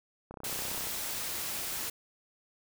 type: click train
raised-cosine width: 1 ms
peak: -29 dBFS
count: 19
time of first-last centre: 0.31-0.871 s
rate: 32.1 Hz
type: noise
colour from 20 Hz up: white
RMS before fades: -36 dBFS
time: 0.44-1.9 s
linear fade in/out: 5 ms
effects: none